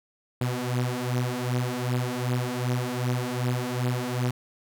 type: beating tone pair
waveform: sawtooth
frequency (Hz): 122.8 / 125.4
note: B2 / B2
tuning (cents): -9 / +27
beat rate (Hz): 2.6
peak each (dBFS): -25 / -24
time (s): 0.41-4.31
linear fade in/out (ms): 5
effects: none